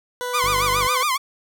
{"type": "tone with pitch glide", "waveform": "20% pulse", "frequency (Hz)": [493.9, 503.1], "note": ["B4", "B4"], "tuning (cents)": [0, 32], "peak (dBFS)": -20, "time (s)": [0.21, 1.03], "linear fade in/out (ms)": 0, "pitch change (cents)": 32, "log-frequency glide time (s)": [0.83, 0.89]}
{"type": "tone with vibrato", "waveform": "sawtooth", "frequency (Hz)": 1116, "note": "C#6", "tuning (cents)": 11, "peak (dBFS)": -15, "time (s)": [0.33, 1.18], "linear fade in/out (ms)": 20, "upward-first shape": "sine", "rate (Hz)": 7.2, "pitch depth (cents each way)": 160}
{"type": "tone", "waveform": "20% pulse", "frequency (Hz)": 49.42, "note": "G1", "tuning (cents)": 15, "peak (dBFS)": -24, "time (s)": [0.42, 0.88], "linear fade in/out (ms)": 20}
{"effects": []}